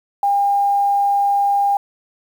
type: tone with quantisation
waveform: sine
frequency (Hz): 804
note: G5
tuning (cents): +44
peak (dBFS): -13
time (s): 0.23-1.77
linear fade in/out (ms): 2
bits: 7
effects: none